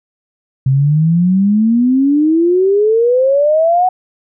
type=exponential sweep; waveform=sine; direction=up; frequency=130 to 748 Hz; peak=-8 dBFS; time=0.66-3.89 s; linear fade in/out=5 ms; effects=none